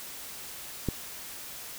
click, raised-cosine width 3 ms, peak -14 dBFS, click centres 0.887 s, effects white hiss -42 dBFS RMS until 1.78 s

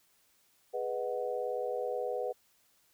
sine chord, G# minor seventh, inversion none, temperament equal, 415.3 / 493.9 / 622.3 / 740 Hz, G#4 / B4 / D#5 / F#5, 0 / 0 / 0 / 0 cents, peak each -39 / -34 / -40 / -40 dBFS, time 0.73-2.33 s, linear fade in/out 20 ms, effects white hiss -69 dBFS RMS until 2.93 s

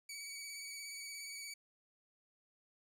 15% pulse tone with vibrato, 2270 Hz, C#7, 41 cents sharp, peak -38 dBFS, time 0.09-1.54 s, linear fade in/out 5 ms, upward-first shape square, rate 17 Hz, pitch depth 19 cents each way, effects none

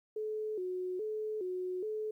sine tone with vibrato, 397.1 Hz, G4, 22 cents sharp, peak -34 dBFS, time 0.16-2.11 s, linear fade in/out 5 ms, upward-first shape square, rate 1.2 Hz, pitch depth 140 cents each way, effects 12-bit

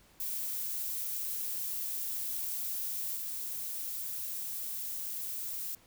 violet noise with level steps, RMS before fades -36 / -38 dBFS, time 0.2-5.75 s, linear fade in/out 2 ms, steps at 3.16 s, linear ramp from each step 5 ms, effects pink hiss -62 dBFS RMS until 5.86 s

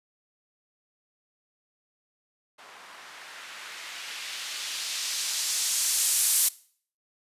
violet noise with low-pass filter sweep, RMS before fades -30 dBFS, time 2.58-6.49 s, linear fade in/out 10 ms, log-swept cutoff 1000 to 11000 Hz, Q 0.94, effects noise-tail reverb RT60 0.5 s tail -20 dB re dry + resampled to 32000 Hz

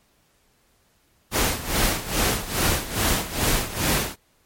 pink noise with tremolo, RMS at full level -20 dBFS, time 1.31-4.16 s, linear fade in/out 50 ms, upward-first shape sine, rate 2.4 Hz, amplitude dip 80%, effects pink hiss -63 dBFS RMS until 4.45 s + MP3 64 kbps

